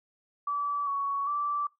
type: tone with pitch steps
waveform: sine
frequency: 1153 / 1118 / 1165 Hz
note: D6 / C#6 / D6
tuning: -32 / +14 / -14 cents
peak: -27 dBFS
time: 0.47-1.67 s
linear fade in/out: 5 ms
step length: 400 ms
effects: noise-tail reverb RT60 0.2 s tail -22 dB re dry